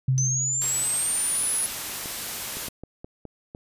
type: tone with exponential decay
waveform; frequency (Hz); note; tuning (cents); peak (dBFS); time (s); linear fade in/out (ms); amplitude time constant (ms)
sine; 130.81; C3; 0; -17; 0.08-1.14; 5; 230
type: linear sweep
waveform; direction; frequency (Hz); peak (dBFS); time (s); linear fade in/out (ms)
sine; up; 6050 to 10548; -23; 0.18-1.66; 0
type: noise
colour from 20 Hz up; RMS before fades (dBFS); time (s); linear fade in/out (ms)
white; -32; 0.61-2.69; 10
type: clicks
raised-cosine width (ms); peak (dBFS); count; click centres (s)
2; -25; 7; 2.058 / 2.57 / 2.683 / 2.836 / 3.045 / 3.253 / 3.549
effects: resampled to 32000 Hz